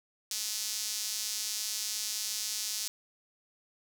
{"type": "tone with high-pass filter", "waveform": "sawtooth", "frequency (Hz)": 214.2, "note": "A3", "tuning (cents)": -46, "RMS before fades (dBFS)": -35, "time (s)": [0.31, 2.88], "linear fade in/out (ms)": 0, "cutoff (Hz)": 5300, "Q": 1.7, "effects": ["9-bit"]}